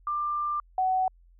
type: tone pair in turn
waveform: sine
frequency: 1189 / 749 Hz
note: D6 / F#5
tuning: +21 / +21 cents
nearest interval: minor sixth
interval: 800 cents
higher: first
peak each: -26 / -22 dBFS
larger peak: second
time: 0.07-0.6 / 0.78-1.08 s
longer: first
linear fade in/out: 2 ms
effects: added 43 Hz sine -54 dBFS peak until 1.39 s